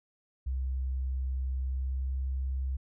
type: tone with pitch glide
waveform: sine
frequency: 65.1 to 65.89 Hz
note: C2 to C2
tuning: -8 to +13 cents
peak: -29 dBFS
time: 0.46-2.77 s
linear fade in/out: 10 ms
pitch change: +21 cents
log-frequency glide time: 1.61-2.17 s
effects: none